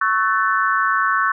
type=chord; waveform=sine; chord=F# minor seventh; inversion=second; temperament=equal with one note detuned; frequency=1108.7 / 1318.5 / 1506.7 / 1760 Hz; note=C#6 / E6 / F#6 / A6; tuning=0 / 0 / +31 / 0 cents; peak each=-19 / -22 / -20 / -24 dBFS; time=0.01-1.32 s; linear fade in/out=5 ms; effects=none